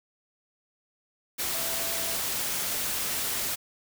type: tone in noise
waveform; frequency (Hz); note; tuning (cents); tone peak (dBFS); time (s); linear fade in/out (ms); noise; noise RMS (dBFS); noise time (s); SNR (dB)
sine; 664; E5; +12; -40; 1.53-2.17; 20; white; -30; 1.38-3.56; -13
effects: none